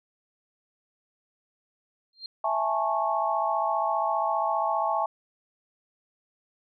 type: tone with exponential growth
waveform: sine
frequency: 4186 Hz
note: C8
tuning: in tune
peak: -31 dBFS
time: 2.13-2.26 s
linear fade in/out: 2 ms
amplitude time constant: 28 ms
type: chord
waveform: sine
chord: A major seventh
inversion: second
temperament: just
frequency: 660 / 825 / 880 / 1100 Hz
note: E5 / G#5 / A5 / C#6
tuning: +2 / -12 / 0 / -14 cents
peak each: -29 dBFS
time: 2.44-5.06 s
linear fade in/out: 5 ms
effects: none